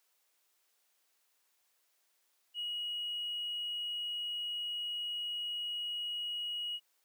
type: tone with hard clipping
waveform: triangle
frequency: 2900 Hz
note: F#7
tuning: 35 cents flat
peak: -35 dBFS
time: 2.54-6.8 s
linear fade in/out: 50 ms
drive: 2 dB
effects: white hiss -75 dBFS RMS until 7.04 s + high-pass 400 Hz 12 dB/octave